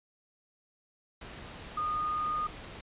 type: tone in noise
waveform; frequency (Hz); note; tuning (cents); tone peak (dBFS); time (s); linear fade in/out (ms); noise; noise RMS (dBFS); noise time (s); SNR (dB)
sine; 1228; D#6; -23; -29; 1.77-2.47; 5; pink; -45; 1.21-2.81; +13
effects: resampled to 8000 Hz